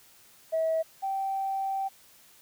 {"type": "tone pair in turn", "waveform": "sine", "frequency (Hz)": [645, 777.3], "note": ["E5", "G5"], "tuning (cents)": [-38, -15], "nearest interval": "minor third", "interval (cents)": 323, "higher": "second", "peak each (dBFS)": [-23, -27], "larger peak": "first", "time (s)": [[0.52, 0.83], [1.02, 1.89]], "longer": "second", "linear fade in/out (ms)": 20, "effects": ["tanh soft clip ceiling -20 dBFS", "white hiss -57 dBFS RMS until 2.41 s"]}